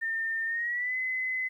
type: tone with pitch glide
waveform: sine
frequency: 1809 to 2031 Hz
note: A6 to B6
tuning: +48 to +48 cents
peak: -28 dBFS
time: 0.01-1.49 s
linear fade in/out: 20 ms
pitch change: +200 cents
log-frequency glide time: 0.46-0.96 s
effects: 11-bit